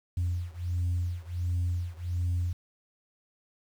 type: beating tone pair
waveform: sine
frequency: 87.31 / 88.71 Hz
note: F2 / F2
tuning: 0 / +28 cents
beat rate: 1.4 Hz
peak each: -29 / -30 dBFS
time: 0.17-2.53 s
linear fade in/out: 5 ms
effects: tanh soft clip ceiling -23 dBFS + 9-bit